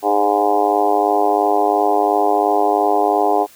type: harmonic tone with a mistuned harmonic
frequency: 102.9 Hz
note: G#2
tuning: 16 cents flat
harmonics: 3 / 4 / 5 / 6 / 7 / 8 / 9 / 10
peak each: -23 / -19 / -25 / -24 / -17 / -19 / -27 / -27 dBFS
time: 0.02-3.47 s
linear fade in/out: 50 ms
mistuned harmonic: 5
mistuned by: +22 cents
effects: white hiss -46 dBFS RMS until 3.55 s